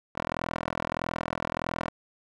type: tone with band-pass filter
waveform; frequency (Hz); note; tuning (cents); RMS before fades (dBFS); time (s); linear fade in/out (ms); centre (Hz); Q
10% pulse; 41.59; E1; +16; -33; 0.15-1.9; 10; 1000; 0.91
effects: none